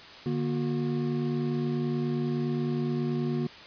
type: tone cluster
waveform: triangle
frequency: 148.1 / 237.7 / 362.6 Hz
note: D3 / A#3 / F#4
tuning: +15 / +34 / -35 cents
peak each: -28 / -28 / -31 dBFS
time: 0.26-3.47 s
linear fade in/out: 2 ms
effects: white hiss -46 dBFS RMS until 3.66 s + resampled to 11025 Hz